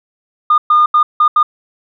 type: tone bursts at uneven times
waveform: sine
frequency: 1216 Hz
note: D#6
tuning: 40 cents flat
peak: -5 dBFS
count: 5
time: 0.5-0.58 / 0.7-0.86 / 0.94-1.03 / 1.2-1.28 / 1.36-1.43 s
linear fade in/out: 5 ms
effects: tanh soft clip ceiling -3 dBFS